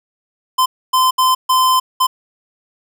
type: tone bursts at uneven times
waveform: square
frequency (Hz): 1030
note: C6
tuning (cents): -28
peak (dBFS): -11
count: 5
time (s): 0.58-0.66 / 0.93-1.11 / 1.18-1.35 / 1.49-1.8 / 2-2.07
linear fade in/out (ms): 10
effects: none